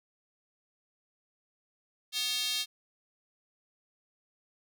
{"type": "tone with high-pass filter", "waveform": "square", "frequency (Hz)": 246.9, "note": "B3", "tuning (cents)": 0, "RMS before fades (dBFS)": -32, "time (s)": [2.12, 2.66], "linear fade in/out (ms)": 50, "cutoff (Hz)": 3600, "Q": 3, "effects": []}